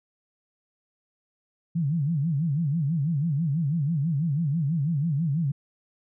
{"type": "tone with vibrato", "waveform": "sine", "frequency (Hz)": 153.2, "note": "D#3", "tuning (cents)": -27, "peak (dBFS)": -22, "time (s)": [1.75, 5.52], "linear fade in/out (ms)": 10, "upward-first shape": "sine", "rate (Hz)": 6.1, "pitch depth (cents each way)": 210, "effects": []}